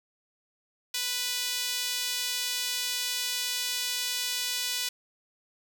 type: tone with high-pass filter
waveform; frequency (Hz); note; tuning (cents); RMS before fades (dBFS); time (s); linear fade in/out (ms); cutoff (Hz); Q
sawtooth; 493.9; B4; 0; -31; 0.94-4.89; 5; 3500; 1.2
effects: none